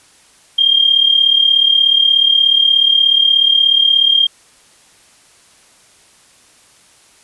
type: tone with amplitude modulation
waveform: sine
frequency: 3208 Hz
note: G7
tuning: 39 cents sharp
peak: -5 dBFS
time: 0.58-4.27 s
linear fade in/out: 10 ms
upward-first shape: sine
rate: 36.7 Hz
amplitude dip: 70%
effects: white hiss -48 dBFS RMS until 7.23 s + resampled to 24000 Hz